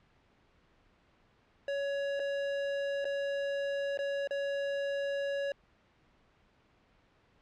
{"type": "tone with dropouts", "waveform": "square", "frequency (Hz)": 560, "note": "C#5", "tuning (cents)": 18, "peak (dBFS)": -32, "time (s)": [1.68, 5.52], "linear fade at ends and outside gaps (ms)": 2, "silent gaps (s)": [[2.195, 2.199], [3.045, 3.052], [3.974, 3.989], [4.274, 4.308]], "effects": ["pink hiss -67 dBFS RMS until 7.41 s", "low-pass 3000 Hz 12 dB/octave"]}